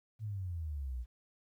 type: exponential sweep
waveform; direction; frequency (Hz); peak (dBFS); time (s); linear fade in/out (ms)
sine; down; 112.3 to 57.7; -36; 0.19-1.06; 50
effects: 12-bit